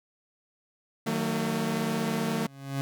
sawtooth chord, D# diminished, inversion none, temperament equal with one note detuned, 155.56 / 185 / 225.8 Hz, D#3 / F#3 / A3, 0 / 0 / +45 cents, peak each -29 / -29 / -25 dBFS, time 1.06-2.47 s, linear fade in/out 10 ms
30% pulse tone with exponential growth, 137.5 Hz, C#3, 14 cents flat, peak -23 dBFS, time 2.3-2.81 s, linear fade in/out 0 ms, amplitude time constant 110 ms
effects none

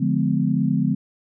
sine chord, D diminished seventh, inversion none, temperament just, 146.83 / 176.2 / 211.4 / 253.7 Hz, D3 / F3 / Ab3 / Cb4, 0 / +16 / +31 / +47 cents, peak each -23 dBFS, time 0-0.95 s, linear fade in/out 10 ms, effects none

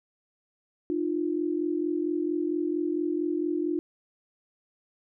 sine tone pair together, 304.8 / 349.2 Hz, D#4 / F4, -36 / 0 cents, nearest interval major second, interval 236 cents, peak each -28 dBFS, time 0.9-3.79 s, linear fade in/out 0 ms, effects none

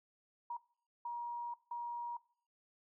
sine tone bursts at uneven times, 951 Hz, A#5, 34 cents sharp, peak -38 dBFS, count 3, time 0.5-0.57 / 1.05-1.54 / 1.71-2.17 s, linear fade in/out 5 ms, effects noise-tail reverb RT60 0.5 s tail -20 dB re dry

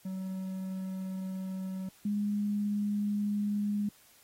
triangle / sine tone pair in turn, 188.7 / 206.1 Hz, F#3 / G#3, +34 / -13 cents, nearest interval major second, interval 153 cents, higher second, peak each -32 / -28 dBFS, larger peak second, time 0.05-1.89 / 2.05-3.89 s, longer neither, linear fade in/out 5 ms, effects white hiss -61 dBFS RMS until 4.23 s + AAC 48 kbps

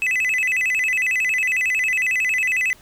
triangle tone with vibrato, 2280 Hz, C#7, 48 cents sharp, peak -16 dBFS, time 0.02-2.73 s, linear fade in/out 0 ms, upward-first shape square, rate 11 Hz, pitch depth 220 cents each way, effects pink hiss -50 dBFS RMS until 2.81 s

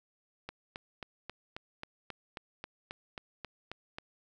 click train, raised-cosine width 0.3 ms, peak -24 dBFS, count 14, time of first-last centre 0.49-3.985 s, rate 3.72 Hz, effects none

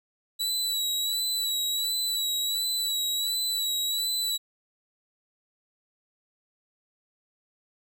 sawtooth tone with vibrato, 3926 Hz, B7, 11 cents flat, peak -23 dBFS, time 0.39-4.38 s, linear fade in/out 20 ms, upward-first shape sine, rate 1.4 Hz, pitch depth 38 cents each way, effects none

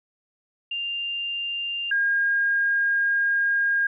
sine tone pair in turn, 2794 / 1620.5 Hz, F7 / G#6, 0 / -43 cents, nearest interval major sixth, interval 943 cents, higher first, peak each -26 / -19 dBFS, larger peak second, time 0.71-1.91 / 1.91-3.87 s, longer second, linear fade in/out 5 ms, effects none

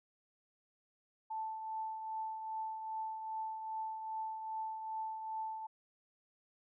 sine tone with tremolo, 880 Hz, A5, in tune, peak -36 dBFS, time 1.3-5.67 s, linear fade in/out 10 ms, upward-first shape triangle, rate 2.5 Hz, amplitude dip 50%, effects none

